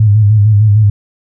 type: tone with vibrato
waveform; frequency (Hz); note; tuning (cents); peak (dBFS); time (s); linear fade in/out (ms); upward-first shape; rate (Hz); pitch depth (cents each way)
sine; 105.3; G#2; +24; -4; 0-0.9; 5; square; 6.6; 53
effects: none